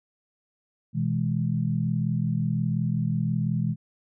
sine chord, E major, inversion second, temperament equal with one note detuned, 123.47 / 162.08 / 207.7 Hz, B2 / E3 / G#3, 0 / -29 / 0 cents, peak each -27 / -26 / -29 dBFS, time 0.93-3.76 s, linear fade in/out 50 ms, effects none

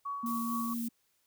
sine tone with tremolo, 1125 Hz, C#6, 25 cents sharp, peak -33 dBFS, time 0.05-0.74 s, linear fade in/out 10 ms, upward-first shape triangle, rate 4.4 Hz, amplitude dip 45%
sine tone with vibrato, 233.1 Hz, A#3, in tune, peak -33 dBFS, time 0.23-0.89 s, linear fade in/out 10 ms, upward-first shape triangle, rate 4.3 Hz, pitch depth 14 cents each way
violet noise, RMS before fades -43 dBFS, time 0.26-0.88 s, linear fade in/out 2 ms
effects white hiss -74 dBFS RMS until 1.26 s

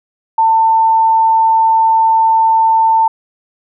sine tone, 895 Hz, A5, 29 cents sharp, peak -7 dBFS, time 0.38-3.08 s, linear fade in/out 5 ms, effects none

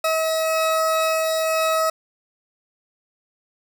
40% pulse tone pair together, 640.5 / 1282 Hz, E5 / E6, -50 / -49 cents, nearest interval octave, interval 1201 cents, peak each -19 / -23 dBFS, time 0.04-1.9 s, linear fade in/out 5 ms, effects none

